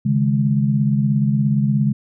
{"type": "chord", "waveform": "sine", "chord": "C# suspended second", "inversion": "none", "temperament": "equal", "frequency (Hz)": [138.59, 155.56, 207.7], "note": ["C#3", "D#3", "G#3"], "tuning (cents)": [0, 0, 0], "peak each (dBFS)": [-17, -23, -18], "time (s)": [0.05, 1.93], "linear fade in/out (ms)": 10, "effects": []}